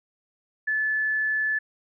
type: tone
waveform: sine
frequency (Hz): 1734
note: A6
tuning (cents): -26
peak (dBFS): -22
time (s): 0.67-1.59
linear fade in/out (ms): 10
effects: none